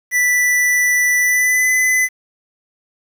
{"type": "tone with pitch glide", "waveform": "square", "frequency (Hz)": [1975.5, 2015], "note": ["B6", "B6"], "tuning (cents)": [0, 34], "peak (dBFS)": -13, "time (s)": [0.11, 2.09], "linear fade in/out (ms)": 50, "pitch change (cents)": 34, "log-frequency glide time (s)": [1.2, 1.7], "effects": ["7-bit"]}